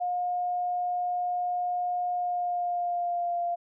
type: tone with pitch glide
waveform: sine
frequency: 715 to 695 Hz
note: F5 to F5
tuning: +41 to -9 cents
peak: -26 dBFS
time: 0-3.56 s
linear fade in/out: 20 ms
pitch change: -50 cents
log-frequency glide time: 2.12-3.41 s
effects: none